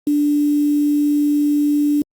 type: tone with quantisation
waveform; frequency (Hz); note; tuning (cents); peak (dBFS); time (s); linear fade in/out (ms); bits
sine; 293.1; D4; -3; -13; 0.07-2.02; 2; 6
effects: Opus 48 kbps